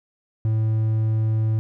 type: tone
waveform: triangle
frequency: 110 Hz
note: A2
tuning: in tune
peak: -16 dBFS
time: 0.45-1.59 s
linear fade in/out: 0 ms
effects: none